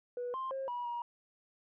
sine tone with pitch steps, 489.1 / 1051 / 536 / 970 / 953 Hz, B4 / C6 / C5 / B5 / A#5, -17 / +7 / +42 / -31 / +38 cents, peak -34 dBFS, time 0.17-1.02 s, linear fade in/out 2 ms, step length 170 ms, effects tanh soft clip ceiling -32 dBFS

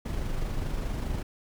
brown noise with amplitude modulation, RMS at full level -29 dBFS, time 0.05-1.23 s, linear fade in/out 10 ms, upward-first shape sine, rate 24.8 Hz, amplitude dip 35%, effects none

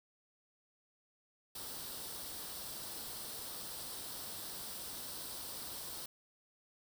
white noise with comb filter, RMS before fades -45 dBFS, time 1.55-6.06 s, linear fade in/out 5 ms, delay 0.22 ms, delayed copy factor +0.55, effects none

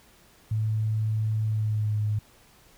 sine tone with pitch glide, 109 to 105.84 Hz, A2 to G#2, -16 to +33 cents, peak -23 dBFS, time 0.51-2.19 s, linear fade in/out 5 ms, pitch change -51 cents, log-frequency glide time 1.45-1.97 s, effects pink hiss -57 dBFS RMS until 2.77 s

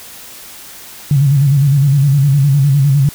sine tone with vibrato, 140 Hz, C#3, 18 cents sharp, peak -7 dBFS, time 1.11-3.09 s, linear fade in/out 2 ms, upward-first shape square, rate 9.8 Hz, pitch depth 72 cents each way, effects white hiss -34 dBFS RMS until 3.14 s

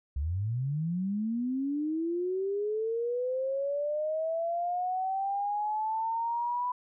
sine linear sweep, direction up, 65.1 to 993 Hz, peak -28 dBFS, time 0.16-6.72 s, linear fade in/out 5 ms, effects none

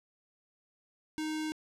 square tone with notch filter, 310.6 Hz, D#4, 3 cents flat, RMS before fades -35 dBFS, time 1.18-1.52 s, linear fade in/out 0 ms, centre 620 Hz, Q 0.76, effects low-pass 9000 Hz 12 dB/octave

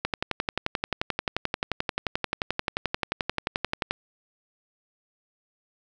click train, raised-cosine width 0.3 ms, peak -9 dBFS, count 45, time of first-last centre 0.05-3.91 s, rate 11.4 Hz, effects none

